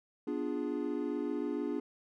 triangle chord, B diminished seventh, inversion none, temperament equal, 246.9 / 293.7 / 349.2 / 415.3 Hz, B3 / D4 / F4 / Ab4, 0 / 0 / 0 / 0 cents, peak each -37 / -34 / -37 / -37 dBFS, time 0.27-1.8 s, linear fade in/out 5 ms, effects none

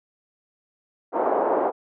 pink band-pass noise, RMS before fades -22 dBFS, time 1.12-1.72 s, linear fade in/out 50 ms, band 380 to 940 Hz, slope 24 dB/octave, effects none

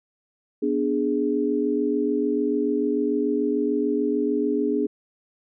sine chord, G# diminished, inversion first, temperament equal, 246.9 / 293.7 / 415.3 Hz, B3 / D4 / G#4, 0 / 0 / 0 cents, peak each -26 / -24 / -24 dBFS, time 0.62-4.87 s, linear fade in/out 10 ms, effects none

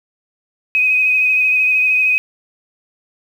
sine tone with vibrato, 2516 Hz, D#7, 19 cents sharp, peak -11 dBFS, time 0.75-2.18 s, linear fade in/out 0 ms, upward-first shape sine, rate 13 Hz, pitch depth 22 cents each way, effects 7-bit

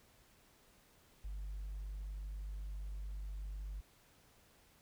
sine tone, 49.71 Hz, G1, 25 cents sharp, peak -39 dBFS, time 1.24-3.81 s, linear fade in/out 10 ms, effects tanh soft clip ceiling -39 dBFS + pink hiss -67 dBFS RMS until 4.81 s

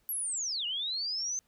sine linear two-way sweep, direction down then up, 11840 to 2794 to 6280 Hz, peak -31 dBFS, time 0.09-1.39 s, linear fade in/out 0 ms, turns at 0.66 s, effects pink hiss -72 dBFS RMS until 1.47 s

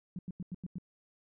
sine tone bursts, 180 Hz, F#3, 47 cents flat, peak -36 dBFS, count 6, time 0.16-0.784 s, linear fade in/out 2 ms, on 29 ms, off 90 ms, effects none

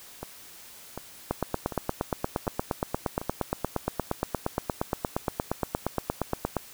two click trains, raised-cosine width 1 ms, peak -20 / -11 dBFS, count 5 / 46, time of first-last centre 0.23-3.215 / 1.31-6.567 s, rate 1.34 / 8.56 Hz, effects white hiss -48 dBFS RMS until 6.73 s

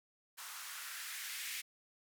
violet noise with band-pass filter sweep, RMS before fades -45 dBFS, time 0.37-1.62 s, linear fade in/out 20 ms, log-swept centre 1100 to 2200 Hz, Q 2.2, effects none

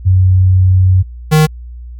sine / square tone pair in turn, 93 / 155.04 Hz, F#2 / D#3, +9 / -6 cents, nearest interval major sixth, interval 885 cents, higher second, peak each -5 / -6 dBFS, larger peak first, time 0.05-1.03 / 1.31-1.47 s, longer first, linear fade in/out 20 ms, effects added 60 Hz sine -26 dBFS peak until 1.99 s

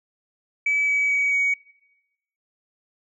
sine tone with pitch steps, 2293 / 2278 / 2264 / 2250 Hz, D7 / C#7 / C#7 / C#7, -42 / +47 / +36 / +25 cents, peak -17 dBFS, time 0.66-1.54 s, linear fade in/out 5 ms, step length 220 ms, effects noise-tail reverb RT60 1.0 s tail -24 dB re dry + tanh soft clip ceiling -15 dBFS

